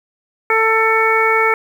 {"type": "harmonic tone", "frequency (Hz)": 445, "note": "A4", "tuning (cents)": 20, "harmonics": [1, 2, 3, 4, 5], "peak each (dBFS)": [-17, -19, -17, -22, -16], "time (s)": [0.5, 1.54], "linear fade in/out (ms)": 2, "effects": ["7-bit"]}